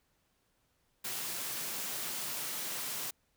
white high-pass noise, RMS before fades -38 dBFS, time 1.04-3.11 s, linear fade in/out 10 ms, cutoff 110 Hz, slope 96 dB/octave, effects pink hiss -75 dBFS RMS until 3.36 s

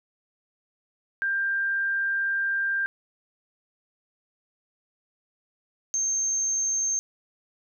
sine tone pair in turn, 1589 / 6356 Hz, G6 / G8, +23 / +23 cents, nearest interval 2 octaves, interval 2400 cents, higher second, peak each -23 dBFS, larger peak neither, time 1.22-2.86 / 5.94-6.99 s, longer first, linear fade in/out 0 ms, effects none

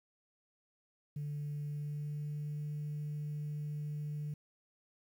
sine tone with pitch glide, 146.7 to 148.83 Hz, D3 to D3, -2 to +23 cents, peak -35 dBFS, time 1.16-4.34 s, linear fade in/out 5 ms, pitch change +25 cents, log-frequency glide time 1.65-2.67 s, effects tanh soft clip ceiling -34 dBFS + 11-bit

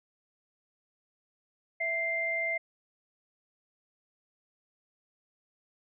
sine tone pair together, 661.5 / 2093 Hz, E5 / C7, +6 / 0 cents, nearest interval octave + minor sixth, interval 1994 cents, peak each -35 / -29 dBFS, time 1.8-2.58 s, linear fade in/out 10 ms, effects none

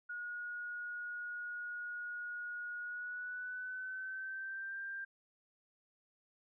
sine tone with pitch glide, 1446 to 1586 Hz, F#6 to G6, -40 to +20 cents, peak -40 dBFS, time 0.09-5.05 s, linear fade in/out 10 ms, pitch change +160 cents, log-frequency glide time 2.8-4.82 s, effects none

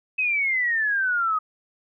sine exponential sweep, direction down, 2573 to 1244.5 Hz, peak -20 dBFS, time 0.18-1.39 s, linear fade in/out 10 ms, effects none

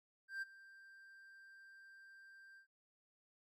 triangle tone with ADSR envelope, 1578 Hz, G6, 11 cents sharp, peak -37 dBFS, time 0.28-2.67 s, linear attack 140 ms, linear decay 21 ms, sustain -19 dB, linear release 98 ms, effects none

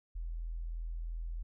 sine tone, 41.47 Hz, E1, 11 cents sharp, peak -36 dBFS, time 0.15-1.43 s, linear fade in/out 10 ms, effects none

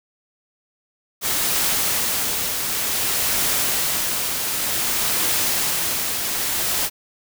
white noise with tremolo, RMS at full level -20 dBFS, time 1.21-6.9 s, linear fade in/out 50 ms, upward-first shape triangle, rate 0.55 Hz, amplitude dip 40%, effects none

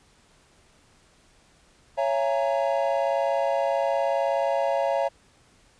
triangle chord, A# half-diminished seventh, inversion first, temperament equal with one note detuned, 554.4 / 673.5 / 830.6 / 932.3 Hz, C#5 / E5 / G#5 / A#5, 0 / +37 / 0 / 0 cents, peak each -23 / -24 / -29 / -29 dBFS, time 1.97-5.09 s, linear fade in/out 20 ms, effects pink hiss -59 dBFS RMS until 5.79 s + resampled to 22050 Hz

